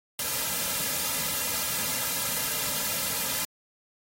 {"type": "noise with comb filter", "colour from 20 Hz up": "white", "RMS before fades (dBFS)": -29, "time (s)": [0.19, 3.45], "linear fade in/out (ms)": 2, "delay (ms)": 2.7, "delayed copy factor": -0.8, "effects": ["AAC 48 kbps"]}